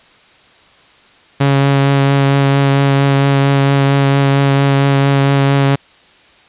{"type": "tone with vibrato", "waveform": "sawtooth", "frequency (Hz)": 138.59, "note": "C#3", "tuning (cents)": 0, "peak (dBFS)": -5, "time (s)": [1.4, 5.76], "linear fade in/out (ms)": 10, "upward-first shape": "triangle", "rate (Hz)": 4.4, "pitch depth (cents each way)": 15, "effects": ["white hiss -46 dBFS RMS until 6.48 s", "resampled to 8000 Hz"]}